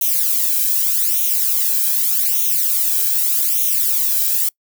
violet noise with flanger, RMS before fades -17 dBFS, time 0.01-4.49 s, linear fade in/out 5 ms, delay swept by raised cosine 0.31 to 1.27 ms, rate 0.83 Hz, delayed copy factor +0.85, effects noise-tail reverb RT60 0.1 s tail -26 dB re dry

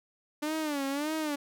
sawtooth tone with vibrato, 293.7 Hz, D4, in tune, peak -26 dBFS, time 0.42-1.36 s, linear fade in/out 10 ms, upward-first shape sine, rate 1.7 Hz, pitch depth 130 cents each way, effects none

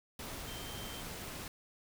sine tone in noise, 3136 Hz, G7, in tune, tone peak -49 dBFS, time 0.47-1.01 s, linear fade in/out 2 ms, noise pink, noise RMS -44 dBFS, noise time 0.19-1.48 s, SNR -8 dB, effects none

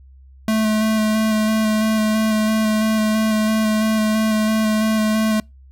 square tone with vibrato, 217.3 Hz, A3, 21 cents flat, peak -16 dBFS, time 0.48-5.4 s, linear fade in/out 2 ms, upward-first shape square, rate 3 Hz, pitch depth 13 cents each way, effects noise-tail reverb RT60 0.2 s tail -26 dB re dry + added 66 Hz sine -42 dBFS peak until 5.71 s

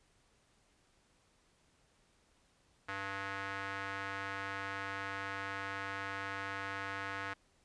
square tone with band-pass filter, 98 Hz, G2, in tune, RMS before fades -41 dBFS, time 2.88-7.34 s, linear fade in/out 10 ms, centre 1600 Hz, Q 2, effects pink hiss -71 dBFS RMS until 7.64 s + resampled to 22050 Hz

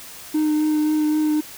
triangle tone with vibrato, 305.7 Hz, D#4, 30 cents flat, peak -14 dBFS, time 0.34-1.41 s, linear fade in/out 10 ms, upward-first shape triangle, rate 3.8 Hz, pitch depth 17 cents each way, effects tanh soft clip ceiling -10 dBFS + white hiss -39 dBFS RMS until 1.57 s

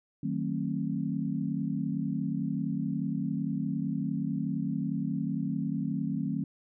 sine chord, D# diminished seventh, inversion none, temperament just, 155.56 / 186.68 / 224 / 268.8 Hz, D#3 / F#3 / A3 / C4, 0 / +16 / +31 / +47 cents, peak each -34 dBFS, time 0.23-6.44 s, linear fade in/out 5 ms, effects none

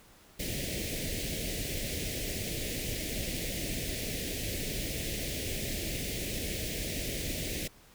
pink band-stop noise, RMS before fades -35 dBFS, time 0.39-7.68 s, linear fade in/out 10 ms, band 640 to 1900 Hz, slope 48 dB/octave, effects pink hiss -58 dBFS RMS until 7.94 s

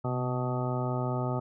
harmonic tone with a mistuned harmonic, 125.1 Hz, B2, 23 cents sharp, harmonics 1 / 2 / 3 / 4 / 5 / 6 / 7 / 9 / 10, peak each -30 / -36 / -37 / -41 / -37 / -41 / -39 / -46 / -40 dBFS, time 0.04-1.4 s, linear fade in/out 10 ms, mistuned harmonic 1, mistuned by +43 cents, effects none

